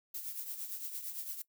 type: noise with tremolo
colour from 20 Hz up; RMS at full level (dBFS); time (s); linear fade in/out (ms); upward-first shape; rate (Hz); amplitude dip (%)
violet; -39; 0.14-1.42; 5; triangle; 8.8; 65
effects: noise-tail reverb RT60 0.1 s tail -20 dB re dry